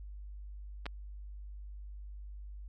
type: clicks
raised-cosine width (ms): 0.3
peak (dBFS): -26 / -22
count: 2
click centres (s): 0.857 / 0.864
effects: added 50 Hz sine -43 dBFS peak until 2.68 s